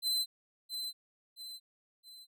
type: tone with echo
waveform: 40% pulse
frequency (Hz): 4055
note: B7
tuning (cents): +45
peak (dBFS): -28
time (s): 0.02-0.26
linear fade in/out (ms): 50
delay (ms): 670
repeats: 3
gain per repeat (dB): -7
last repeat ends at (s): 2.27
effects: none